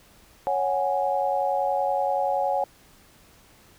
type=chord; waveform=sine; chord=C# suspended fourth; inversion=none; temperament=equal; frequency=554.4 / 740 / 830.6 Hz; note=C#5 / F#5 / G#5; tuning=0 / 0 / 0 cents; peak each=-26 dBFS; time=0.47-2.64 s; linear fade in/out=0 ms; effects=pink hiss -55 dBFS RMS until 3.78 s